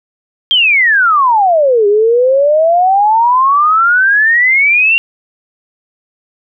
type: exponential two-way sweep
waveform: sine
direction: down then up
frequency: 3254 to 401.2 to 2784 Hz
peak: -6 dBFS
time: 0.51-4.98 s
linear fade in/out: 0 ms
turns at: 1.87 s
effects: none